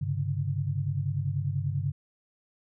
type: tone cluster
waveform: sine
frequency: 98.9 / 135 / 145.2 Hz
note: G2 / C#3 / D3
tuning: +16 / -45 / -19 cents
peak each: -31 dBFS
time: 0.01-1.92 s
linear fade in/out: 10 ms
effects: none